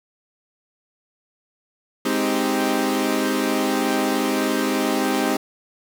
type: chord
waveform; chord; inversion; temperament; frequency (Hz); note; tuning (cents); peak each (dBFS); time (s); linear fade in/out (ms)
sawtooth; Ab major seventh; none; equal with one note detuned; 207.7 / 261.6 / 312.7 / 392; Ab3 / C4 / Eb4 / G4; 0 / 0 / +9 / 0; -23 / -19 / -21 / -22; 2.05-5.37; 5
effects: 7-bit